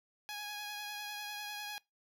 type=tone with vibrato; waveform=10% pulse; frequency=831 Hz; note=G#5; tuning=1 cent sharp; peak=-32 dBFS; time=0.29-1.78 s; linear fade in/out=0 ms; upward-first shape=sine; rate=10 Hz; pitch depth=19 cents each way; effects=noise-tail reverb RT60 0.2 s tail -23 dB re dry